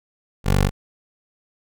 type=tone; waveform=15% pulse; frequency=48.2 Hz; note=G1; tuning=28 cents flat; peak=-9 dBFS; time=0.44-0.71 s; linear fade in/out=50 ms; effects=none